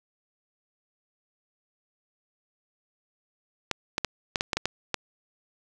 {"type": "clicks", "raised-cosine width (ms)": 0.2, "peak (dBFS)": -8, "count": 9, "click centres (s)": [3.713, 3.981, 4.047, 4.358, 4.409, 4.532, 4.57, 4.656, 4.943], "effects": []}